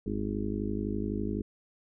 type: harmonic tone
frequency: 51.91 Hz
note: G#1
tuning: in tune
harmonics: 1 / 2 / 4 / 5 / 6 / 7 / 8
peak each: -38 / -38 / -34 / -38 / -37 / -40 / -39 dBFS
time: 0.06-1.42 s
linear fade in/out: 5 ms
effects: none